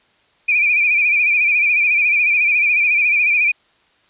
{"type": "tone with vibrato", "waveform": "sine", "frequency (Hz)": 2403, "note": "D7", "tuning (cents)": 39, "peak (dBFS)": -12, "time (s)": [0.48, 3.52], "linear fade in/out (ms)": 10, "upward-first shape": "sine", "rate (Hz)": 14, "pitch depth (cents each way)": 67, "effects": ["white hiss -57 dBFS RMS until 4.09 s", "resampled to 8000 Hz"]}